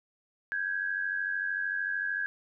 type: tone pair together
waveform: sine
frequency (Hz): 1567.9 / 1661.2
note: G6 / G#6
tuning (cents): 0 / 0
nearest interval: minor second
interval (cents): 100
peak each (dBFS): -33 / -31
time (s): 0.52-2.26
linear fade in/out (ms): 0
effects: none